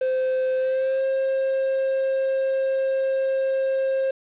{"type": "tone with pitch glide", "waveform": "triangle", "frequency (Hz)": [518, 533.2], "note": ["C5", "C5"], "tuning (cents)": [-17, 33], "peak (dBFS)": -18, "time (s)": [0.01, 4.11], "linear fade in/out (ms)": 5, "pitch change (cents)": 50, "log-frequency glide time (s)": [0.57, 1.02], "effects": ["resampled to 8000 Hz", "8-bit"]}